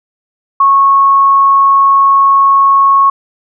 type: tone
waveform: sine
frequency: 1100 Hz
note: C#6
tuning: 14 cents flat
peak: -4 dBFS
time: 0.6-3.1 s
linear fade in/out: 5 ms
effects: none